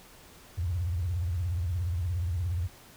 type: tone with vibrato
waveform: sine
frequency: 87.31 Hz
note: F2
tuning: in tune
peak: -27 dBFS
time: 0.57-2.68 s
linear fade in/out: 20 ms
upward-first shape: triangle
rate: 17 Hz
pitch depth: 230 cents each way
effects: pink hiss -53 dBFS RMS until 2.96 s